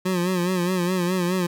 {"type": "tone with vibrato", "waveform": "25% pulse", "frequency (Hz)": 180.3, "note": "F#3", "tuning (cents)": -45, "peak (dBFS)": -17, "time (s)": [0.05, 1.47], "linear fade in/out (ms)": 10, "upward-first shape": "sine", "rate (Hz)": 4.8, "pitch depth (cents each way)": 71, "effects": []}